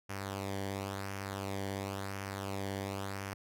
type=tone with flanger; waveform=sawtooth; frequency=98 Hz; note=G2; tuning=in tune; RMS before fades=-39 dBFS; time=0.09-3.34 s; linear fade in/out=10 ms; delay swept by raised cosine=0.25 to 0.78 ms; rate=0.95 Hz; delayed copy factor=-0.6; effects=AAC 64 kbps